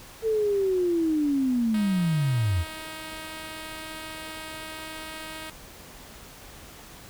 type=linear sweep; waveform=sine; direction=down; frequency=451.4 to 77.78 Hz; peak=-21 dBFS; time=0.22-2.65 s; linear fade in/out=50 ms
type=tone; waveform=5% pulse; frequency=315.2 Hz; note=D#4; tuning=23 cents sharp; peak=-25 dBFS; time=1.74-5.5 s; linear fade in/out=2 ms
effects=pink hiss -46 dBFS RMS until 7.09 s